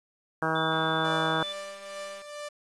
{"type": "harmonic tone", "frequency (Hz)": 160, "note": "D#3", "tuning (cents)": 49, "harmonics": [1, 2, 3, 4, 5, 6, 7, 8, 9, 10], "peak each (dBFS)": [-34, -34, -34, -34, -34, -34, -34, -34, -34, -34], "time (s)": [0.42, 1.43], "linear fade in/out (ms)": 2}
{"type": "tone", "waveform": "sine", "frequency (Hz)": 3500, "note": "A7", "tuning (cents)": -10, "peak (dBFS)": -33, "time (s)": [0.55, 1.53], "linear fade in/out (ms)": 10}
{"type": "click train", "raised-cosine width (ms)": 0.3, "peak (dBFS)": -35, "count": 299, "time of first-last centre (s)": [0.72, 2.217], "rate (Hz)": 199}
{"type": "tone with tremolo", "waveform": "sawtooth", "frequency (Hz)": 590, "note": "D5", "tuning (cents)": 8, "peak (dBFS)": -31, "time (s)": [1.04, 2.49], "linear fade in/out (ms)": 10, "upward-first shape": "triangle", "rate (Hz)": 2.3, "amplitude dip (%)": 65}
{"effects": ["resampled to 24000 Hz", "9-bit"]}